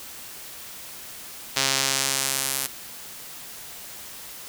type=tone with band-pass filter sweep; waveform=sawtooth; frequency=135.2 Hz; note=C#3; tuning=43 cents flat; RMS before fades=-25 dBFS; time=1.56-2.67 s; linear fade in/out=10 ms; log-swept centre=5100 to 12000 Hz; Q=0.95; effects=white hiss -40 dBFS RMS until 4.48 s